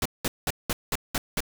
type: noise bursts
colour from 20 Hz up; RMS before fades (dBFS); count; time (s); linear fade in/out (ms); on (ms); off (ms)
pink; -26; 7; 0.02-1.405; 2; 35; 190
effects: none